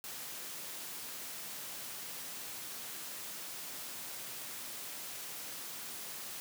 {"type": "high-pass noise", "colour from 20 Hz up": "white", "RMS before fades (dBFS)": -44, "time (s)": [0.04, 6.4], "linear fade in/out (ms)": 0, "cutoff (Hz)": 110, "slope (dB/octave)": 24, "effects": []}